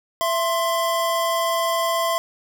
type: tone pair together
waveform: square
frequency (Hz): 667.1 / 1051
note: E5 / C6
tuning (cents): +20 / +7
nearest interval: minor sixth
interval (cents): 787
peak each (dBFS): -23 / -23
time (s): 0.21-2.18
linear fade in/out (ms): 0
effects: none